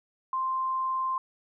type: tone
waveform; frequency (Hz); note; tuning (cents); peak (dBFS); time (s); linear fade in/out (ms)
sine; 1046.5; C6; 0; -26; 0.33-1.18; 2
effects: none